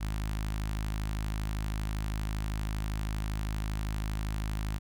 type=tone with notch filter; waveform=sawtooth; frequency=52.6 Hz; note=G#1; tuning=23 cents sharp; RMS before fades=-33 dBFS; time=0-4.79 s; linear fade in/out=20 ms; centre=460 Hz; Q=0.78; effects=none